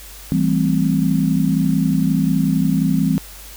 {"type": "chord", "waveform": "sine", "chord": "A minor seventh", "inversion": "second", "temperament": "equal", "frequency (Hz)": [164.81, 196, 220, 261.6], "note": ["E3", "G3", "A3", "C4"], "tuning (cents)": [0, 0, 0, 0], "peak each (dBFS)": [-18, -19, -24, -19], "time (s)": [0.32, 3.18], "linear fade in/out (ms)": 0, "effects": ["added 50 Hz sine -39 dBFS peak until 3.56 s", "white hiss -39 dBFS RMS until 3.56 s"]}